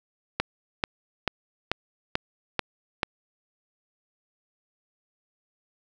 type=click train; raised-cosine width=0.3 ms; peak=-7 dBFS; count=7; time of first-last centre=0.4-3.032 s; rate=2.28 Hz; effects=none